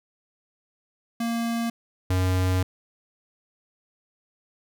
square tone pair in turn, 232.1 / 92.37 Hz, A#3 / F#2, -7 / -2 cents, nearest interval octave + major third, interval 1595 cents, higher first, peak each -25 / -21 dBFS, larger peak second, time 1.2-1.7 / 2.1-2.63 s, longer second, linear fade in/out 5 ms, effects none

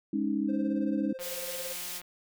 sine chord, Ab suspended fourth, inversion none, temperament equal, 207.7 / 277.2 / 311.1 Hz, Ab3 / Db4 / Eb4, 0 / 0 / 0 cents, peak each -31 dBFS, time 0.13-1.13 s, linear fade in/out 5 ms
triangle tone with tremolo, 523.3 Hz, C5, in tune, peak -34 dBFS, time 0.48-1.74 s, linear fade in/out 20 ms, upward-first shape sine, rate 18 Hz, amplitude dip 70%
click train, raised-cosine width 0.3 ms, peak -32 dBFS, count 148, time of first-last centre 1.19-2.016 s, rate 178 Hz
white high-pass noise, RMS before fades -38 dBFS, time 1.19-2.02 s, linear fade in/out 50 ms, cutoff 1900 Hz, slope 48 dB/octave
effects none

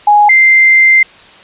sine tone pair in turn, 830.6 / 2087 Hz, G#5 / C7, 0 / -5 cents, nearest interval octave + major third, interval 1595 cents, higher second, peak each -3 dBFS, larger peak neither, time 0.07-0.29 / 0.29-1.03 s, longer second, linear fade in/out 5 ms, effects white hiss -38 dBFS RMS until 1.43 s + resampled to 8000 Hz

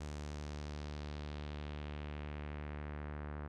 sawtooth tone with low-pass filter sweep, 74.1 Hz, D2, 16 cents sharp, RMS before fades -44 dBFS, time 0-3.48 s, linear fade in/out 10 ms, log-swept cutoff 7500 to 1500 Hz, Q 1.6, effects none

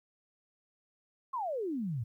sine exponential sweep, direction down, 1108.7 to 106.1 Hz, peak -32 dBFS, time 1.33-2.04 s, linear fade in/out 10 ms, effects 12-bit

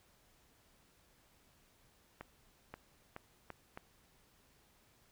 accelerating click train, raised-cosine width 0.5 ms, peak -30 dBFS, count 5, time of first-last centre 2.21-3.775 s, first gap 530 ms, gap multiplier 0.8, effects pink hiss -69 dBFS RMS until 5.11 s

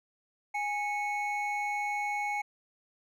triangle tone pair together, 826.8 / 2205 Hz, G#5 / C#7, -8 / -10 cents, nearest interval octave + perfect fourth, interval 1698 cents, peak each -30 / -32 dBFS, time 0.54-2.42 s, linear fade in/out 10 ms, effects none

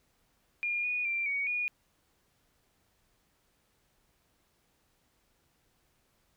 sine tone with pitch steps, 2415 / 2461 / 2363 / 2244 / 2447 Hz, D7 / D#7 / D7 / C#7 / D#7, +48 / -20 / +10 / +21 / -29 cents, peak -29 dBFS, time 0.63-1.68 s, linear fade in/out 0 ms, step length 210 ms, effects pink hiss -72 dBFS RMS until 6.36 s

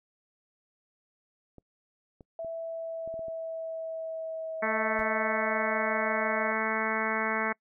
clicks, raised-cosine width 2 ms, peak -35 dBFS, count 7, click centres 1.583 / 2.208 / 2.447 / 3.076 / 3.141 / 3.193 / 3.283 s
sine tone with pitch glide, 659.3 to 633.9 Hz, E5 to D#5, 0 to +32 cents, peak -33 dBFS, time 2.39-6.52 s, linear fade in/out 2 ms, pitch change -68 cents, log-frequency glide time 2.54-5.83 s
harmonic tone, 220 Hz, A3, in tune, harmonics 1 / 2 / 3 / 4 / 5 / 6 / 7 / 8 / 9 / 10, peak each -36 / -36 / -36 / -36 / -36 / -36 / -36 / -36 / -36 / -36 dBFS, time 4.62-7.53 s, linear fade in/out 10 ms
brown noise with exponential decay, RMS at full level -41 dBFS, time 4.99-5.09 s, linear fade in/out 2 ms, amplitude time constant 21 ms
effects noise-tail reverb RT60 0.1 s tail -26 dB re dry

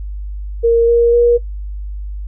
sine tone with pitch steps, 464.4 / 470.3 / 476.4 Hz, A#4 / A#4 / A#4, -7 / +15 / +38 cents, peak -7 dBFS, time 0.63-1.38 s, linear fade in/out 20 ms, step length 250 ms, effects noise-tail reverb RT60 0.1 s tail -18 dB re dry + added 50 Hz sine -22 dBFS peak until 2.27 s

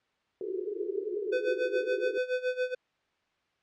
white band-pass noise, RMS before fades -34 dBFS, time 0.41-2.18 s, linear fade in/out 2 ms, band 360 to 430 Hz, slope 96 dB/octave
square tone with tremolo, 504 Hz, B4, 35 cents sharp, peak -26 dBFS, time 1.32-2.75 s, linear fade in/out 10 ms, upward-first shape sine, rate 7.1 Hz, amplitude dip 85%
effects white hiss -73 dBFS RMS until 3.62 s + low-pass 3000 Hz 12 dB/octave

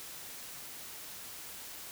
silence, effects white hiss -46 dBFS RMS until 1.91 s

